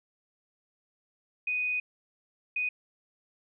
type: tone bursts at uneven times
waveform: sine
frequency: 2489 Hz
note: D#7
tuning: in tune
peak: -27 dBFS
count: 2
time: 1.47-1.8 / 2.56-2.69 s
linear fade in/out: 5 ms
effects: none